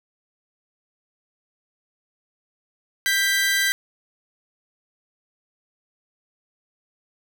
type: tone pair together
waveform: sawtooth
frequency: 1584.2 / 1975.5 Hz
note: G6 / B6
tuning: +18 / 0 cents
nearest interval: major third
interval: 382 cents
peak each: -18 dBFS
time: 3.06-3.72 s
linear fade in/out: 0 ms
effects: none